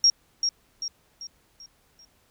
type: tone with echo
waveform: sine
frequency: 5588 Hz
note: F8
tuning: in tune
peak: -14 dBFS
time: 0.04-0.1 s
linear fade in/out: 2 ms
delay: 390 ms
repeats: 5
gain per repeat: -7 dB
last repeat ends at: 2.05 s
effects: pink hiss -64 dBFS RMS until 2.3 s